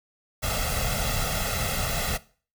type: noise with comb filter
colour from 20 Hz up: pink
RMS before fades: -27 dBFS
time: 0.42-2.18 s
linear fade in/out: 20 ms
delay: 1.5 ms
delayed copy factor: +0.8
effects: noise-tail reverb RT60 0.4 s tail -19 dB re dry